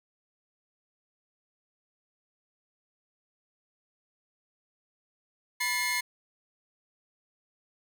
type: tone cluster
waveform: sawtooth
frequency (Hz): 989 / 1744 / 2136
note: B5 / A6 / C7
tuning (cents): +2 / -16 / +35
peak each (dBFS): -31 / -33 / -25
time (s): 5.6-6.01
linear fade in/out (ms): 10
effects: none